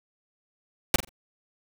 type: noise with echo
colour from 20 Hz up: pink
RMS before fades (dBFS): -18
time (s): 0.94-0.96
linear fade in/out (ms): 2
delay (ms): 44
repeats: 3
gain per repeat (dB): -12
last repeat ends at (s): 1.092
effects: none